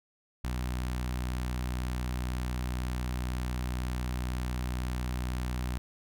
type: tone with notch filter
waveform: sawtooth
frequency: 62 Hz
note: B1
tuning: 7 cents sharp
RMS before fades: -33 dBFS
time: 0.44-5.78 s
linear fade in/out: 0 ms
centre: 470 Hz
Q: 1.3
effects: none